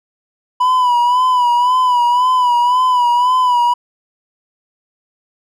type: tone with vibrato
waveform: triangle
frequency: 987.8 Hz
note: B5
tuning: in tune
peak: -8 dBFS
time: 0.6-3.74 s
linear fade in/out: 10 ms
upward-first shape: sine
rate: 1.9 Hz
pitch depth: 54 cents each way
effects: none